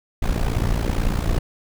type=noise with amplitude modulation; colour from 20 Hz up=brown; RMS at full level=-17 dBFS; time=0.22-1.39 s; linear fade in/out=10 ms; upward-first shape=sine; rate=57.9 Hz; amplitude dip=80%; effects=none